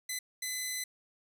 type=tone bursts at uneven times; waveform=10% pulse; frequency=2017 Hz; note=B6; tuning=36 cents sharp; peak=-25 dBFS; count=2; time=0.09-0.19 / 0.42-0.84 s; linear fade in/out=5 ms; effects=none